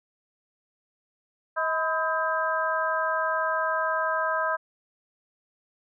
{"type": "harmonic tone with a mistuned harmonic", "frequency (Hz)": 318.3, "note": "D#4", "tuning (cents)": 39, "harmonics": [2, 3, 4, 5], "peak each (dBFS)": [-29, -29, -29, -29], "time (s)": [1.56, 4.57], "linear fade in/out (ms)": 20, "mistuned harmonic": 3, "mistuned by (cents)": 89, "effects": []}